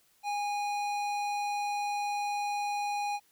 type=tone with tanh clipping; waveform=sine; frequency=821 Hz; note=G#5; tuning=20 cents flat; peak=-32 dBFS; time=0.23-3.2 s; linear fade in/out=50 ms; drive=18 dB; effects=white hiss -67 dBFS RMS until 3.31 s